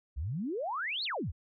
sine exponential two-way sweep, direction up then down, 60 to 4520 to 60 Hz, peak -32 dBFS, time 0.16-1.32 s, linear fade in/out 20 ms, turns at 1.04 s, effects none

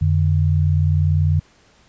sine tone pair together, 89.2 / 149.45 Hz, F2 / D3, +37 / +31 cents, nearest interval major sixth, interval 894 cents, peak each -15 / -18 dBFS, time 0.01-1.4 s, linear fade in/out 10 ms, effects pink hiss -54 dBFS RMS until 1.88 s + resampled to 16000 Hz

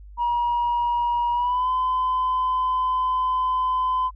sine tone with pitch glide, 956 to 1018.7 Hz, A#5 to C6, +43 to -47 cents, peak -18 dBFS, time 0.17-4.11 s, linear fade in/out 50 ms, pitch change +110 cents, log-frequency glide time 1.32-1.69 s, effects tanh soft clip ceiling -17 dBFS + added 50 Hz sine -40 dBFS peak until 4.15 s

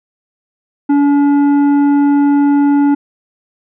sine tone with tanh clipping, 285.5 Hz, D4, 49 cents flat, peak -9 dBFS, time 0.89-2.95 s, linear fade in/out 10 ms, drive 9 dB, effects none

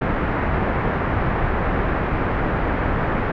pink low-pass noise, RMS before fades -21 dBFS, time 0.01-3.32 s, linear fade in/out 10 ms, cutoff 1900 Hz, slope 24 dB/octave, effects none

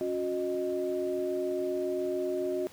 sine tone cluster, 277.4 / 364.6 / 619 Hz, C#4 / F#4 / D#5, +1 / -25 / -9 cents, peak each -38 / -30 / -34 dBFS, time 0.01-2.67 s, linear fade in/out 0 ms, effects pink hiss -53 dBFS RMS until 2.72 s + high-pass 80 Hz 12 dB/octave

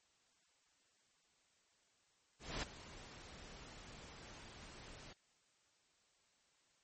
pink noise with ADSR envelope, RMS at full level -40 dBFS, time 2.39-5.13 s, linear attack 240 ms, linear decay 6 ms, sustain -15 dB, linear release 4 ms, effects white hiss -75 dBFS RMS until 6.83 s + MP3 32 kbps

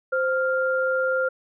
sine tone pair together, 520.8 / 1396.9 Hz, C5 / F6, -8 / 0 cents, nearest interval octave + perfect fourth, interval 1708 cents, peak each -22 / -24 dBFS, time 0.12-1.29 s, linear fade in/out 10 ms, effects none

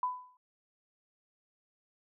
sine tone with exponential decay, 1000 Hz, B5, 21 cents sharp, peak -26 dBFS, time 0.03-0.37 s, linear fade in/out 2 ms, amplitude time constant 73 ms, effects none

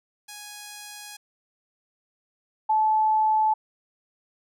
5% pulse / sine tone pair in turn, 830.6 / 867.3 Hz, G#5 / A5, 0 / -25 cents, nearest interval minor second, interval 75 cents, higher second, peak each -27 / -18 dBFS, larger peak second, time 0.28-1.17 / 2.69-3.54 s, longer first, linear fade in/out 10 ms, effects none

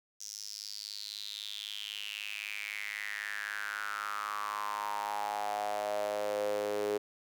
sawtooth tone with high-pass filter sweep, 103.83 Hz, G#2, in tune, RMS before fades -37 dBFS, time 0.2-6.98 s, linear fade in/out 10 ms, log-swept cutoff 5900 to 420 Hz, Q 6.8, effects none

